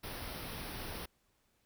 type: band-stop noise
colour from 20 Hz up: pink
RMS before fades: -43 dBFS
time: 0.03-1.06 s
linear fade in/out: 10 ms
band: 5700 to 9200 Hz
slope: 96 dB/octave
effects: pink hiss -75 dBFS RMS until 1.65 s